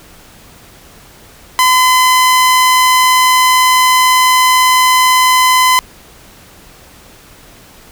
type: tone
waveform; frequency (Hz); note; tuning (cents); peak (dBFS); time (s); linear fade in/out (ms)
sawtooth; 1018; C6; -48; -3; 1.59-5.79; 0
effects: pink hiss -40 dBFS RMS until 7.91 s